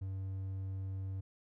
triangle tone, 95.8 Hz, G2, 39 cents flat, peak -35 dBFS, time 0.01-1.21 s, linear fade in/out 10 ms, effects none

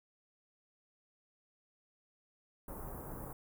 pink band-stop noise, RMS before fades -45 dBFS, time 2.68-3.33 s, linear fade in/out 2 ms, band 1200 to 12000 Hz, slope 24 dB/octave, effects none

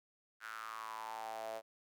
sawtooth tone with high-pass filter sweep, 111.2 Hz, A2, 19 cents sharp, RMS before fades -45 dBFS, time 0.4-1.62 s, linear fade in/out 50 ms, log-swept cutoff 1500 to 600 Hz, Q 6.5, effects none

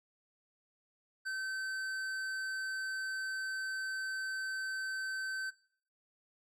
sine tone with tanh clipping, 1540 Hz, G6, 31 cents flat, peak -37 dBFS, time 1.25-5.51 s, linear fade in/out 20 ms, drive 12 dB, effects noise-tail reverb RT60 0.5 s tail -18 dB re dry

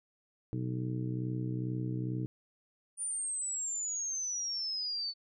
harmonic tone, 62.3 Hz, B1, 16 cents sharp, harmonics 2 / 3 / 4 / 5 / 6 / 7, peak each -34 / -41 / -47 / -39 / -49 / -49 dBFS, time 0.53-2.26 s, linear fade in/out 0 ms
sine exponential sweep, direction down, 9397 to 4467 Hz, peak -33 dBFS, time 2.97-5.14 s, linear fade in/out 50 ms
effects none

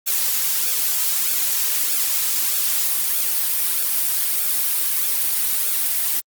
blue noise with flanger, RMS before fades -20 dBFS, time 0.06-6.21 s, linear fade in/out 20 ms, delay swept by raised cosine 0.99 to 3.59 ms, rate 1.6 Hz, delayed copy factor -0.55, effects Opus 48 kbps

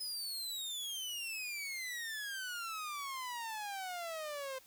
sawtooth exponential sweep, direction down, 5100 to 517 Hz, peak -36 dBFS, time 0-4.59 s, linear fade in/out 10 ms, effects white hiss -62 dBFS RMS until 4.66 s

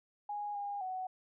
sine tone with pitch steps, 826 / 811 / 746 Hz, G#5 / G#5 / F#5, -10 / -41 / +14 cents, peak -36 dBFS, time 0.29-1.07 s, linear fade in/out 5 ms, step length 260 ms, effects none

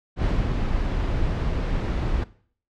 brown noise with ADSR envelope, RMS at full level -21 dBFS, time 0.16-2.24 s, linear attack 73 ms, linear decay 220 ms, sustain -3 dB, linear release 5 ms, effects noise-tail reverb RT60 0.5 s tail -18 dB re dry + low-pass 4000 Hz 12 dB/octave

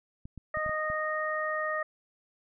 clicks, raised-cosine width 5 ms, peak -30 dBFS, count 6, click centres 0.255 / 0.377 / 0.572 / 0.663 / 0.694 / 0.901 s
harmonic tone, 619 Hz, D#5, 9 cents flat, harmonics 1 / 2 / 3, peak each -33 / -33 / -33 dBFS, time 0.54-1.83 s, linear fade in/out 5 ms
effects none

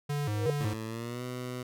square tone with vibrato, 123.47 Hz, B2, in tune, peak -30 dBFS, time 0.09-0.74 s, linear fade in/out 10 ms, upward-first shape square, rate 2.7 Hz, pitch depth 280 cents each way
sine tone with exponential growth, 475.7 Hz, A#4, 35 cents sharp, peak -22 dBFS, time 0.27-0.5 s, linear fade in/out 1 ms, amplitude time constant 49 ms
15% pulse tone with pitch glide, 110.8 to 125.09 Hz, A2 to B2, +13 to +23 cents, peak -29 dBFS, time 0.6-1.63 s, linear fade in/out 5 ms, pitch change +210 cents, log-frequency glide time 0.85-1.24 s
effects none

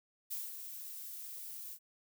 violet noise with ADSR envelope, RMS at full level -39 dBFS, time 0.3-1.79 s, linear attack 18 ms, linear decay 190 ms, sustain -7 dB, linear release 65 ms, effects none

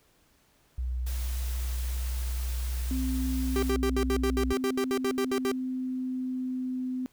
sine tone with vibrato, 62 Hz, B1, 7 cents sharp, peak -28 dBFS, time 0.78-4.53 s, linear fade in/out 5 ms, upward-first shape triangle, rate 3.7 Hz, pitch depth 11 cents each way
white noise, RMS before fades -43 dBFS, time 1.06-3.71 s, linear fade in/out 10 ms
sine tone with pitch glide, 260 to 255.1 Hz, C4 to C4, -11 to -44 cents, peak -29 dBFS, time 2.91-7.06 s, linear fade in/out 0 ms, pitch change -33 cents, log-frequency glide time 3.9-6.88 s
45% pulse tone bursts, 392 Hz, G4, in tune, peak -26 dBFS, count 15, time 3.56-5.516 s, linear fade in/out 0 ms, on 66 ms, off 69 ms
effects pink hiss -65 dBFS RMS until 7.12 s

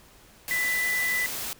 sine tone in noise, 1990 Hz, B6, 13 cents sharp, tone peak -24 dBFS, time 0.51-1.26 s, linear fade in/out 0 ms, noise white, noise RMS -33 dBFS, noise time 0.48-1.53 s, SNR +6 dB, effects pink hiss -54 dBFS RMS until 1.59 s

